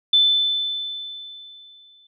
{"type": "tone with exponential decay", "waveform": "sine", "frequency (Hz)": 3520, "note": "A7", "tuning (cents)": 0, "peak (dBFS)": -11, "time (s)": [0.13, 2.07], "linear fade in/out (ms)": 5, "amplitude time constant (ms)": 420, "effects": []}